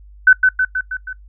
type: tone with echo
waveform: sine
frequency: 1513 Hz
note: F#6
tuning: 38 cents sharp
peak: -4 dBFS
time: 0.27-0.33 s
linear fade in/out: 5 ms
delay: 160 ms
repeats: 5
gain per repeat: -4 dB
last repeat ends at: 1.13 s
effects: noise-tail reverb RT60 0.1 s tail -19 dB re dry + added 50 Hz sine -39 dBFS peak until 1.28 s

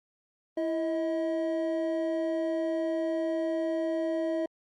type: tone pair together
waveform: triangle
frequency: 330.6 / 636.5 Hz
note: E4 / D#5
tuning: +5 / +39 cents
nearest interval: major seventh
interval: 1134 cents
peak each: -28 dBFS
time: 0.57-4.46 s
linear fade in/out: 5 ms
effects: Opus 32 kbps

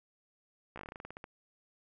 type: slowing click train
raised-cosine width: 0.5 ms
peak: -29 dBFS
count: 14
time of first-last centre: 0.76-1.241 s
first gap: 15 ms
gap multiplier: 1.14
effects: none

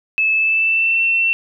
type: tone with pitch glide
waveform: sine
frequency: 2609 to 2698 Hz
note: E7 to E7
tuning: -18 to +40 cents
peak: -13 dBFS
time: 0.18-1.33 s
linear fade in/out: 0 ms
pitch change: +58 cents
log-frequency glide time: 0.32-1.03 s
effects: none

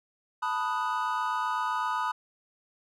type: chord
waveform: triangle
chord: B dominant seventh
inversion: third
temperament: equal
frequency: 880 / 987.8 / 1244.5 / 1480 Hz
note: A5 / B5 / D#6 / F#6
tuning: 0 / 0 / 0 / 0 cents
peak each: -32 / -29 / -30 / -35 dBFS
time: 0.42-2.12 s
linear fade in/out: 10 ms
effects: none

